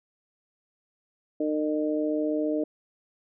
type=harmonic tone; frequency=152.4 Hz; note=D#3; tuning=36 cents flat; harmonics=2 / 3 / 4; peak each=-26 / -31 / -30 dBFS; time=1.4-2.64 s; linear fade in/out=5 ms; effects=none